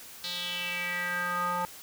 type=tone with band-pass filter sweep; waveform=square; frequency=177 Hz; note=F3; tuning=23 cents sharp; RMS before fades=-32 dBFS; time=0.24-1.65 s; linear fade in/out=0 ms; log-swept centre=4100 to 1000 Hz; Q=4.6; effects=white hiss -47 dBFS RMS until 1.82 s